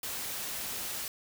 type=noise; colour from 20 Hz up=white; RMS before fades=-37 dBFS; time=0.03-1.08 s; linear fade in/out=2 ms; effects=none